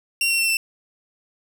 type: tone with pitch steps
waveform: sawtooth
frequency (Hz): 2749 / 2725 / 2702 / 2678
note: F7 / F7 / E7 / E7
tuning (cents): -28 / -43 / +42 / +27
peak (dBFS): -15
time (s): 0.21-0.57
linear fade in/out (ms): 2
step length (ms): 90
effects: 9-bit